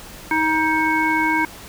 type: harmonic tone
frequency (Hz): 315.2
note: D#4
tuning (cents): +23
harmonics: 1 / 3 / 5 / 7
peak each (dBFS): -22 / -20 / -23 / -22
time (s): 0.31-1.45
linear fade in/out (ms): 2
effects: pink hiss -39 dBFS RMS until 1.68 s